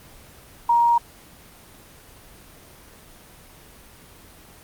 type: tone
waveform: sine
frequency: 942 Hz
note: A#5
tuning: 18 cents sharp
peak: -14 dBFS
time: 0.69-0.98 s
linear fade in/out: 5 ms
effects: pink hiss -47 dBFS RMS until 4.63 s + Opus 24 kbps